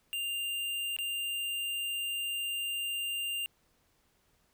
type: tone with dropouts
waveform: square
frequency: 2794 Hz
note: F7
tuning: in tune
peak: -33 dBFS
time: 0.13-3.46 s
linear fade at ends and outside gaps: 0 ms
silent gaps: 0.965-0.987 s
effects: pink hiss -71 dBFS RMS until 4.53 s